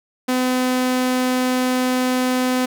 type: tone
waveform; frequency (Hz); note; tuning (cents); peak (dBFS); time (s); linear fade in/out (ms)
sawtooth; 253.8; B3; +47; -13; 0.28-2.66; 10
effects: none